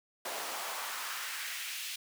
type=noise with high-pass filter sweep; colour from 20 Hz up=pink; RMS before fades=-39 dBFS; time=0.25-1.96 s; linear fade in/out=5 ms; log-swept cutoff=550 to 3000 Hz; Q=1.6; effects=none